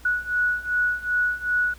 sine beating tone pair, 1467 / 1469.6 Hz, F#6 / F#6, -15 / -12 cents, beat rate 2.6 Hz, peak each -25 / -23 dBFS, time 0.05-1.74 s, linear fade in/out 5 ms, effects added 60 Hz sine -45 dBFS peak until 1.78 s + pink hiss -51 dBFS RMS until 1.78 s

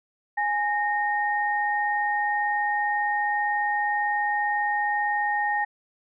sine tone pair together, 830.6 / 1847.5 Hz, G#5 / A#6, 0 / -16 cents, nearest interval octave + major second, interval 1384 cents, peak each -24 / -26 dBFS, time 0.37-5.65 s, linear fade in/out 10 ms, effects none

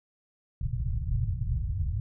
white low-pass noise, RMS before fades -29 dBFS, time 0.61-2 s, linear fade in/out 5 ms, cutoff 130 Hz, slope 48 dB/octave, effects none

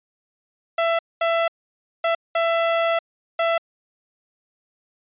sawtooth tone bursts at uneven times, 667 Hz, E5, 20 cents sharp, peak -14 dBFS, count 5, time 0.78-0.99 / 1.21-1.48 / 2.04-2.15 / 2.35-2.99 / 3.39-3.58 s, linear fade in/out 5 ms, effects resampled to 8000 Hz

